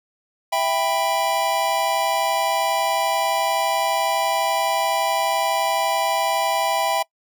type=chord; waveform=square; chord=E minor; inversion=none; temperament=just; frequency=659.3 / 791.1 / 988.9 Hz; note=E5 / G5 / B5; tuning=0 / +16 / +2 cents; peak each=-24 / -23 / -25 dBFS; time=0.52-7.03 s; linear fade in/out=10 ms; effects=noise-tail reverb RT60 0.1 s tail -24 dB re dry